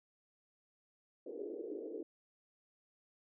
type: band-pass noise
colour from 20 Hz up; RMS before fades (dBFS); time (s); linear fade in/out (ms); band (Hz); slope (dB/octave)
white; -44; 1.26-2.03; 5; 310 to 470; 48
effects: none